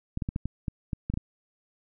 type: clicks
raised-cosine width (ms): 5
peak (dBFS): -17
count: 10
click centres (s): 0.174 / 0.222 / 0.289 / 0.361 / 0.456 / 0.682 / 0.932 / 1.1 / 1.139 / 1.174
effects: none